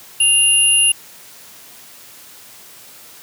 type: tone pair together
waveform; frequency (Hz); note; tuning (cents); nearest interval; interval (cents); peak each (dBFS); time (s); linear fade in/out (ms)
sine; 2800 / 10571; F7 / E9; +4 / +4; octave + major seventh; 2300; -13; 0.2-0.92; 5
effects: white hiss -41 dBFS RMS until 3.22 s + high-pass 80 Hz 12 dB/octave